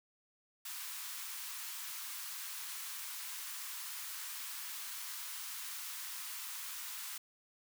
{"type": "high-pass noise", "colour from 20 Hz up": "white", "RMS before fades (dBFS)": -44, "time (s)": [0.65, 7.18], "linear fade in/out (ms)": 5, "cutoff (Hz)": 910, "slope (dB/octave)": 48, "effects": []}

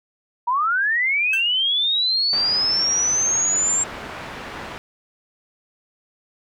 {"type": "linear sweep", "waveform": "sine", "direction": "up", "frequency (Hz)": [932.3, 7459], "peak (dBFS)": -17, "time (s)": [0.47, 3.84], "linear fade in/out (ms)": 10}
{"type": "tone with exponential decay", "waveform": "35% pulse", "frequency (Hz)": 1568, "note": "G6", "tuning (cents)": 0, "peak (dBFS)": -22, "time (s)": [1.33, 1.48], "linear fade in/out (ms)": 5, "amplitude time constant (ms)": 31}
{"type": "low-pass noise", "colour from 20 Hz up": "white", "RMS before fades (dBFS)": -34, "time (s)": [2.33, 4.78], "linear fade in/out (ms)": 0, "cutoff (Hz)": 1700, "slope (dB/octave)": 12}
{"effects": []}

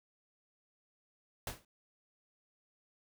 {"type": "noise with exponential decay", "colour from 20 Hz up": "pink", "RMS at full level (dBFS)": -36, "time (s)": [1.47, 1.65], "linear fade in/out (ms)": 2, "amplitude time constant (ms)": 39, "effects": []}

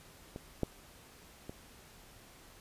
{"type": "clicks", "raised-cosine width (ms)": 2, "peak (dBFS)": [-28, -17, -29], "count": 3, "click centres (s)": [0.361, 0.633, 1.495], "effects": ["pink hiss -57 dBFS RMS until 2.6 s", "resampled to 32000 Hz"]}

